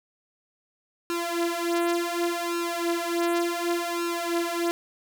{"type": "tone with flanger", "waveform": "sawtooth", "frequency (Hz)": 342.6, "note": "F4", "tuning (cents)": -33, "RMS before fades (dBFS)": -27, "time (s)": [1.1, 4.71], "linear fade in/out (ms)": 0, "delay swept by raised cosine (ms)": [0.74, 5.94], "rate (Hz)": 0.68, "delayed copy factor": 0.85, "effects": []}